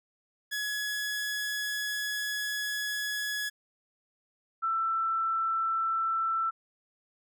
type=tone pair in turn; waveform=sawtooth / sine; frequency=1687 / 1333.2 Hz; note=G#6 / E6; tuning=+27 / +19 cents; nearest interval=major third; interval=408 cents; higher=first; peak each=-27 / -26 dBFS; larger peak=second; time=0.51-3.5 / 4.62-6.51 s; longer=first; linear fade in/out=20 ms; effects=none